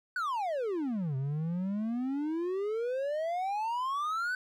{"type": "exponential two-way sweep", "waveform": "triangle", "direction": "down then up", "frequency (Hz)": [1528, 130, 1528], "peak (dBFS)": -28, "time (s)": [0.16, 4.35], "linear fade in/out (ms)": 2, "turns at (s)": 1.16, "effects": []}